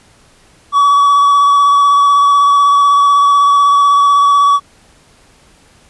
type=tone with vibrato; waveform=triangle; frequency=1137 Hz; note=C#6; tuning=44 cents sharp; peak=-4 dBFS; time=0.72-4.6 s; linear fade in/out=50 ms; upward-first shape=square; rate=16 Hz; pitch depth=14 cents each way; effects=pink hiss -47 dBFS RMS until 5.89 s + resampled to 24000 Hz